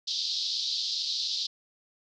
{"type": "band-pass noise", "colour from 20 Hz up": "white", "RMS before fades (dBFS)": -31, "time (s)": [0.07, 1.47], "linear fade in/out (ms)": 10, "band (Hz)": [3600, 5000], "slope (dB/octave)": 48, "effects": []}